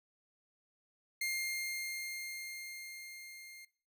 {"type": "tone with level ramp", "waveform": "sawtooth", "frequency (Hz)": 2117, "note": "C7", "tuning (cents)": 20, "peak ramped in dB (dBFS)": [-30, -47], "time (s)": [1.21, 3.65], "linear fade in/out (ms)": 5, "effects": ["noise-tail reverb RT60 0.4 s tail -19 dB re dry"]}